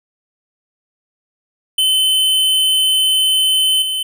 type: tone with level steps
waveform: square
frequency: 3053 Hz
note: G7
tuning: 46 cents flat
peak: -12 / -18 dBFS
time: 1.78-4.03 s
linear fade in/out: 5 ms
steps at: 3.82 s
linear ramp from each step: 2 ms
effects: none